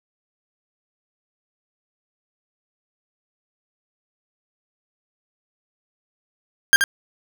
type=tone with echo; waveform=40% pulse; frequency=1600 Hz; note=G6; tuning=35 cents sharp; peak=-7 dBFS; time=6.73-6.76 s; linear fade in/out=0 ms; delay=79 ms; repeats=1; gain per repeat=-7 dB; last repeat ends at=6.839 s; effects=none